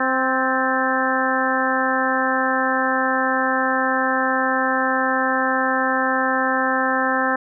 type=harmonic tone with a mistuned harmonic; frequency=261.6 Hz; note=C4; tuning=in tune; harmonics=1 / 2 / 3 / 4 / 5 / 6 / 7; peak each=-25 / -25 / -25 / -25 / -25 / -25 / -25 dBFS; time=0-7.36 s; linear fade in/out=5 ms; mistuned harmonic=7; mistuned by=-50 cents; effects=none